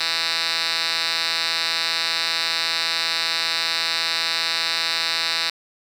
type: tone with band-pass filter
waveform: 5% pulse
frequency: 165.2 Hz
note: E3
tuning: 4 cents sharp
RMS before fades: -23 dBFS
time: 0-5.5 s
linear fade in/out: 5 ms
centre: 3700 Hz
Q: 5.5
effects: 7-bit